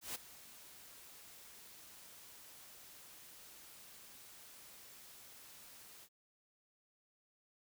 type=noise with ADSR envelope; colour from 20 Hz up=white; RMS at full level=-41 dBFS; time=0.01-6.09 s; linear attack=140 ms; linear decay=14 ms; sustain=-16 dB; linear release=61 ms; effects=none